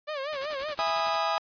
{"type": "tone with vibrato", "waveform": "sawtooth", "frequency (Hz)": 574, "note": "D5", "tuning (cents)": -40, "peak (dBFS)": -27, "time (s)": [0.07, 0.75], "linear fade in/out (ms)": 20, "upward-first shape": "sine", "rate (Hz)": 5.3, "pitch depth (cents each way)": 130}
{"type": "noise with tremolo", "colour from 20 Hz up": "white", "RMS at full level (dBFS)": -38, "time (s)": [0.32, 1.17], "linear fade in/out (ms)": 10, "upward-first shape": "square", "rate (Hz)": 11, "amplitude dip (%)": 70}
{"type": "chord", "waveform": "40% pulse", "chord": "E major seventh", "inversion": "none", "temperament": "just", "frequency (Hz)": [659.3, 824.1, 988.9, 1236.1], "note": ["E5", "G#5", "B5", "D#6"], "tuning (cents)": [0, -14, 2, -12], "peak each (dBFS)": [-30, -29, -33, -29], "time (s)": [0.79, 1.38], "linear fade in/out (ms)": 0}
{"effects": ["resampled to 11025 Hz"]}